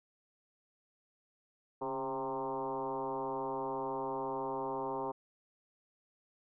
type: tone with frequency modulation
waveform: sine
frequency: 662 Hz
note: E5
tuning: 7 cents sharp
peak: -34 dBFS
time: 1.81-5.12 s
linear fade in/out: 10 ms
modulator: 130 Hz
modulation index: 2.9
effects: none